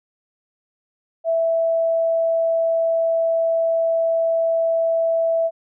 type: tone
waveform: sine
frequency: 659.3 Hz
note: E5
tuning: in tune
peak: -16 dBFS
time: 1.24-5.51 s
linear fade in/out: 50 ms
effects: none